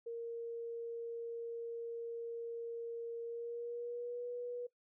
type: tone with pitch glide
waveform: sine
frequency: 465.2 to 486.1 Hz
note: A#4 to B4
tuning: -4 to -28 cents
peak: -39 dBFS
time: 0.06-4.67 s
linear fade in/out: 10 ms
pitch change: +76 cents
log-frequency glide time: 3.23-4.27 s
effects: noise-tail reverb RT60 0.1 s tail -19 dB re dry